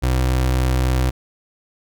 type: tone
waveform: 30% pulse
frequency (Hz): 63.7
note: C2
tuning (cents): -46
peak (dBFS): -13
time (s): 0.02-1.11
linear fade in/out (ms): 20
effects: none